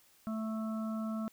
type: harmonic tone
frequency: 220 Hz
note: A3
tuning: in tune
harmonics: 1 / 3 / 5 / 6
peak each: -34 / -45 / -50 / -47 dBFS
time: 0.27-1.28 s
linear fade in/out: 0 ms
effects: white hiss -65 dBFS RMS until 1.32 s